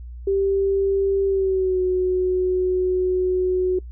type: tone with pitch glide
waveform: sine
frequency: 392 to 367.9 Hz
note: G4 to F#4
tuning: 0 to -10 cents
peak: -17 dBFS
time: 0.27-3.79 s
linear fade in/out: 5 ms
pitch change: -110 cents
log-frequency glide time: 1.26-1.81 s
effects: noise-tail reverb RT60 0.1 s tail -23 dB re dry + added 60 Hz sine -33 dBFS peak until 3.91 s